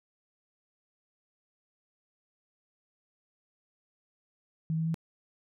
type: tone with pitch steps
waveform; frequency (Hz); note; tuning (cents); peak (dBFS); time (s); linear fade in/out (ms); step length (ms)
sine; 160 / 161.67 / 163.36; D#3 / E3 / E3; +49 / -33 / -15; -27; 4.7-4.943; 0; 81
effects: none